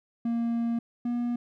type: tone pair in turn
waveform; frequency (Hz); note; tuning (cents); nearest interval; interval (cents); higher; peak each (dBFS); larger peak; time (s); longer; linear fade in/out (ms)
triangle; 233.1 / 240.2; A#3 / B3; 0 / -48; minor second; 52; second; -23 / -24; first; 0.25-0.79 / 1.05-1.36; first; 5
effects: none